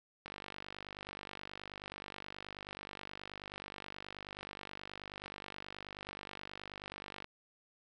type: click train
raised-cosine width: 0.3 ms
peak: -28 dBFS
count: 346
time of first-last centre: 0.26-7.244 s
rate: 49.4 Hz
effects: none